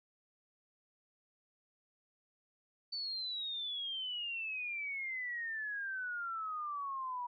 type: exponential sweep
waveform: sine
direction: down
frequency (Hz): 4547 to 962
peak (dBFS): -37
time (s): 2.92-7.27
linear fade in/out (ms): 10
effects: none